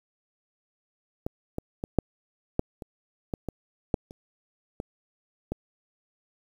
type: clicks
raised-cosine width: 2 ms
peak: -16 / -17 / -18 / -6 / -9 / -24 / -16 / -18 / -9 / -30 / -19 / -16 dBFS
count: 12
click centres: 1.265 / 1.584 / 1.839 / 1.987 / 2.594 / 2.822 / 3.338 / 3.487 / 3.942 / 4.109 / 4.801 / 5.52 s
effects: 8-bit